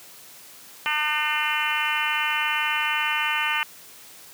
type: harmonic tone with a mistuned harmonic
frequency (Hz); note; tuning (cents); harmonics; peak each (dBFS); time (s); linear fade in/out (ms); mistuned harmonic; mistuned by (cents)
301.9; D4; +48; 3 / 4 / 5 / 6 / 7 / 8 / 9 / 10; -30 / -30 / -30 / -30 / -30 / -30 / -30 / -30; 0.86-3.63; 0; 10; -16
effects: white hiss -46 dBFS RMS until 4.33 s + high-pass 100 Hz 12 dB/octave